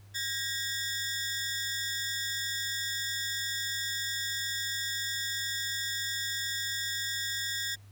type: ring-modulated tone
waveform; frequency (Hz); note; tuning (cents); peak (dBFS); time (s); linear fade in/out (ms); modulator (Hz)
15% pulse; 1757; A6; -3; -22; 0.14-7.76; 20; 133
effects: added 100 Hz sine -50 dBFS peak until 7.91 s + pink hiss -63 dBFS RMS until 7.91 s